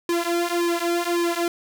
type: tone with flanger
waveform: sawtooth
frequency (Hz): 344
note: F4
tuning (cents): -26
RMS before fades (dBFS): -23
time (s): 0.09-1.48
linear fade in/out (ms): 2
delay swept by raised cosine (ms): 1.4 to 4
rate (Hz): 1.8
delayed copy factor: -0.95
effects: none